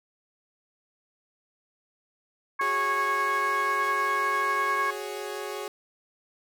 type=harmonic tone; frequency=550 Hz; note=C#5; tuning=14 cents flat; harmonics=2 / 3 / 4; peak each=-25 / -30 / -34 dBFS; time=2.59-4.91 s; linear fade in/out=10 ms
type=chord; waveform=sawtooth; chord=F# suspended second; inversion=none; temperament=equal; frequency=370 / 415.3 / 554.4 Hz; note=F#4 / G#4 / C#5; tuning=0 / 0 / 0 cents; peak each=-34 / -31 / -36 dBFS; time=2.61-5.68 s; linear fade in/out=2 ms
effects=none